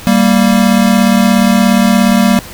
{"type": "tone pair together", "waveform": "square", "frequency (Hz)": [195.5, 232.5], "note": ["G3", "A#3"], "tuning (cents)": [-4, -4], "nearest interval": "minor third", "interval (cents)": 300, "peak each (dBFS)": -10, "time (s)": [0.07, 2.39], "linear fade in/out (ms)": 0, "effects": ["pink hiss -30 dBFS RMS until 2.53 s"]}